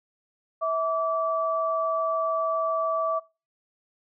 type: tone pair together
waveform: sine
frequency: 650.1 / 1157 Hz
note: E5 / D6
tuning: -24 / -26 cents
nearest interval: minor seventh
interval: 998 cents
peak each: -26 dBFS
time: 0.61-3.2 s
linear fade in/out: 20 ms
effects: noise-tail reverb RT60 0.3 s tail -22 dB re dry